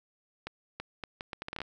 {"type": "accelerating click train", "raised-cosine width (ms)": 0.3, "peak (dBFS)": -21, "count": 12, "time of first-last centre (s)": [0.47, 1.617], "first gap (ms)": 330, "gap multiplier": 0.72, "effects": []}